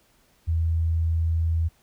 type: tone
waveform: sine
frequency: 82 Hz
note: E2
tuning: 9 cents flat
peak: -20 dBFS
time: 0.47-1.69 s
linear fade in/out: 20 ms
effects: pink hiss -62 dBFS RMS until 1.82 s